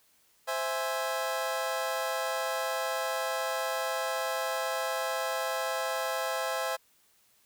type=chord; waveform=25% pulse; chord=C augmented; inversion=none; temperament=equal; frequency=523.3 / 659.3 / 830.6 Hz; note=C5 / E5 / G#5; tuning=0 / 0 / 0 cents; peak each=-30 / -30 / -32 dBFS; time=0.47-6.77 s; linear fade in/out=20 ms; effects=white hiss -66 dBFS RMS until 7.45 s